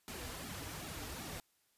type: noise with flanger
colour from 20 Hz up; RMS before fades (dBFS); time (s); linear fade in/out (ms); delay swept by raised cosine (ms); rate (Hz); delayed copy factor
pink; -45; 0.08-1.4; 0; 1.9 to 5.7; 2.6; -0.9
effects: white hiss -75 dBFS RMS until 1.77 s + resampled to 32000 Hz